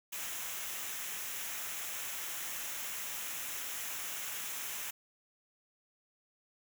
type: noise with comb filter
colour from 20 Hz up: white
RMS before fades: -40 dBFS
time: 0.12-4.91 s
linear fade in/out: 10 ms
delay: 0.22 ms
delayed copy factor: -0.55
effects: none